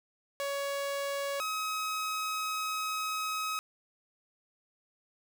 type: tone pair in turn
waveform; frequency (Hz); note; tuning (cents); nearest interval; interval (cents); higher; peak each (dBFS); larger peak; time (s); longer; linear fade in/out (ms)
sawtooth; 560 / 1272.1; C#5 / D#6; +18 / +38; octave + major second; 1420; second; -28; neither; 0.4-1.4 / 1.4-3.59; second; 0
effects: none